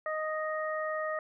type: harmonic tone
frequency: 622.3 Hz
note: D#5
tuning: in tune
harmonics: 1 / 2 / 3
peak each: -33 / -36 / -38 dBFS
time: 0.06-1.19 s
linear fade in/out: 2 ms
effects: none